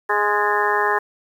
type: harmonic tone with a mistuned harmonic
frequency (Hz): 207.7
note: G#3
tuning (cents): 0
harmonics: 2 / 3 / 4 / 5 / 6 / 7 / 8 / 9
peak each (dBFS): -23 / -32 / -23 / -22 / -27 / -31 / -24 / -25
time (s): 0.09-0.99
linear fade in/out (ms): 10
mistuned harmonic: 9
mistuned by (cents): -57
effects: 8-bit